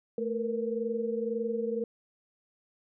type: tone cluster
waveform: sine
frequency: 220.2 / 459.7 / 481.6 Hz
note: A3 / A#4 / B4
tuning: +2 / -24 / -44 cents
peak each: -35 / -31 / -35 dBFS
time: 0.18-1.84 s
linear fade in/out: 2 ms
effects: none